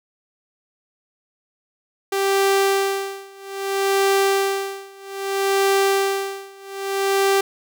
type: tone with tremolo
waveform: sawtooth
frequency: 392 Hz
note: G4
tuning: in tune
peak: -11 dBFS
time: 2.12-7.41 s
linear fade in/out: 5 ms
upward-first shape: sine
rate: 0.62 Hz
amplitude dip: 95%
effects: none